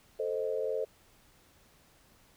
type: chord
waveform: sine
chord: A diminished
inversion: none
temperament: equal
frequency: 440 / 523.3 / 622.3 Hz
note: A4 / C5 / Eb5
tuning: 0 / 0 / 0 cents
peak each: -33 / -34 / -37 dBFS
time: 0.19-0.85 s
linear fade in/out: 10 ms
effects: pink hiss -63 dBFS RMS until 2.36 s